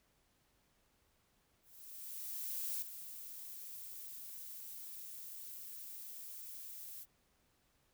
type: noise with ADSR envelope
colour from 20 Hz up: violet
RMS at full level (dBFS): -39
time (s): 1.62-7.06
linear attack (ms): 1200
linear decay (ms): 5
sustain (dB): -10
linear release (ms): 42
effects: pink hiss -75 dBFS RMS until 7.93 s